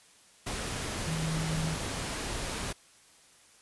sine tone in noise, 160 Hz, D#3, 49 cents sharp, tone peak -30 dBFS, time 1.07-1.75 s, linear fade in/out 10 ms, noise pink, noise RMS -35 dBFS, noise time 0.46-2.73 s, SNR +2 dB, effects white hiss -59 dBFS RMS until 3.61 s + resampled to 24000 Hz

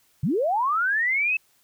sine linear sweep, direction up, 114.9 to 2637 Hz, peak -20 dBFS, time 0.23-1.37 s, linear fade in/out 5 ms, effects white hiss -63 dBFS RMS until 1.63 s

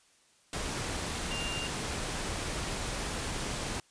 sine tone in noise, 2794 Hz, F7, in tune, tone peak -36 dBFS, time 1.31-1.67 s, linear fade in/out 2 ms, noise pink, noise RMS -35 dBFS, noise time 0.53-3.8 s, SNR -4 dB, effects white hiss -65 dBFS RMS until 3.9 s + resampled to 22050 Hz

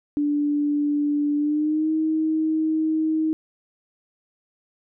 sine tone with pitch glide, 292.4 to 315.2 Hz, D4 to D#4, -7 to +23 cents, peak -19 dBFS, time 0.17-3.33 s, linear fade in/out 0 ms, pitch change +130 cents, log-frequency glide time 1.36-1.91 s, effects none

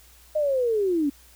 sine linear sweep, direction down, 622.3 to 272.1 Hz, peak -20 dBFS, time 0.35-1.1 s, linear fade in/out 10 ms, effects added 60 Hz sine -54 dBFS peak until 1.35 s + white hiss -54 dBFS RMS until 1.35 s

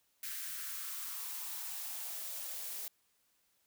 blue noise with high-pass filter sweep, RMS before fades -42 dBFS, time 0.23-2.88 s, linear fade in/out 2 ms, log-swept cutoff 1700 to 450 Hz, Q 2.9, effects white hiss -75 dBFS RMS until 3.66 s

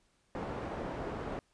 white low-pass noise, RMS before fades -39 dBFS, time 0.35-1.39 s, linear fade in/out 0 ms, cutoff 710 Hz, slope 12 dB/octave, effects pink hiss -72 dBFS RMS until 1.53 s + resampled to 22050 Hz

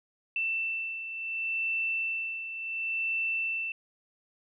sine beating tone pair, 2671 / 2671.7 Hz, E7 / E7, +22 / +23 cents, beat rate 0.7 Hz, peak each -30 / -37 dBFS, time 0.36-3.72 s, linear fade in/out 2 ms, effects none

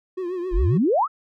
triangle tone with vibrato, 360 Hz, F#4, 47 cents flat, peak -23 dBFS, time 0.17-0.78 s, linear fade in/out 10 ms, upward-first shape triangle, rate 7.4 Hz, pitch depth 94 cents each way
sine exponential sweep, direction up, 31.89 to 1372 Hz, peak -16 dBFS, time 0.51-1.08 s, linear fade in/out 50 ms
effects none

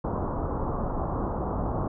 pink low-pass noise, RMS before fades -29 dBFS, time 0.04-1.88 s, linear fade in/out 5 ms, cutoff 1200 Hz, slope 48 dB/octave, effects none

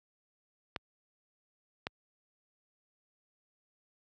clicks, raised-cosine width 0.3 ms, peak -18 dBFS, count 2, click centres 0.762 / 1.869 s, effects high-pass 60 Hz 12 dB/octave

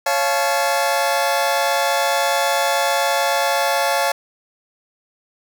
sawtooth chord, Db augmented, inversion none, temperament just, 554.4 / 693 / 866.2 Hz, Db5 / F5 / A5, 0 / -14 / -27 cents, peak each -17 dBFS, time 0.06-4.12 s, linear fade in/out 5 ms, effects none

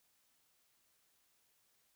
silence, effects white hiss -75 dBFS RMS until 1.95 s

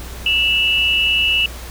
sine tone pair together, 2665 / 2914 Hz, E7 / F#7, +18 / -27 cents, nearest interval major second, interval 155 cents, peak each -16 dBFS, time 0.26-1.46 s, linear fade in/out 2 ms, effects added 60 Hz sine -31 dBFS peak until 1.7 s + pink hiss -35 dBFS RMS until 1.7 s

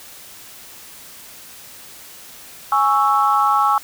sine chord, C# minor, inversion second, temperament equal, 830.6 / 1108.7 / 1318.5 Hz, G#5 / C#6 / E6, 0 / 0 / 0 cents, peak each -17 dBFS, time 2.72-3.78 s, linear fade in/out 2 ms, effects tanh soft clip ceiling -3 dBFS + white hiss -40 dBFS RMS until 3.83 s

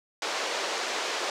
pink band-pass noise, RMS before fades -31 dBFS, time 0.22-1.3 s, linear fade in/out 2 ms, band 410 to 6600 Hz, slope 24 dB/octave, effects none

